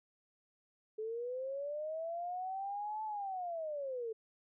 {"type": "linear two-way sweep", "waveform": "sine", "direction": "up then down", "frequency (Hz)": [427.5, 874, 434.7], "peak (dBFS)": -37, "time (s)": [0.98, 4.13], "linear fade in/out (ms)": 10, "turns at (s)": 3.04, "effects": []}